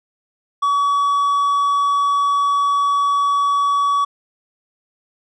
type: tone with hard clipping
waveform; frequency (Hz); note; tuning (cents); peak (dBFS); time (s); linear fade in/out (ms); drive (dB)
triangle; 1135; C#6; +41; -15; 0.62-4.05; 10; 6
effects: resampled to 24000 Hz